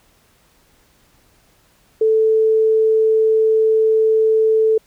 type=tone; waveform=sine; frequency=440 Hz; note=A4; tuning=in tune; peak=-11 dBFS; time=2.01-4.78 s; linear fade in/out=5 ms; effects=pink hiss -56 dBFS RMS until 4.86 s